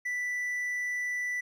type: tone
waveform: triangle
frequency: 1975.5 Hz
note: B6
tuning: in tune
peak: -28 dBFS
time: 0.05-1.41 s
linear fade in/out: 10 ms
effects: none